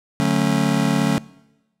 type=chord; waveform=square; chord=D major seventh; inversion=none; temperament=just; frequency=146.83 / 183.54 / 220.2 / 275.3 Hz; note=D3 / F#3 / A3 / C#4; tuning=0 / -14 / +2 / -12 cents; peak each=-23 dBFS; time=0.2-1.18 s; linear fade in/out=0 ms; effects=noise-tail reverb RT60 1.0 s tail -22 dB re dry + low-pass 11000 Hz 12 dB/octave